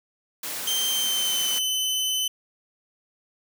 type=high-pass noise; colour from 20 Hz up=white; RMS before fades=-32 dBFS; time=0.43-1.59 s; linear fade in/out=5 ms; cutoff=160 Hz; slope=12 dB/octave
type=tone with pitch glide; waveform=sawtooth; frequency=3136 to 3036 Hz; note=G7 to F#7; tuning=0 to +44 cents; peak=-20 dBFS; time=0.67-2.28 s; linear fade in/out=5 ms; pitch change=-56 cents; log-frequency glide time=0.9-1.5 s
effects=none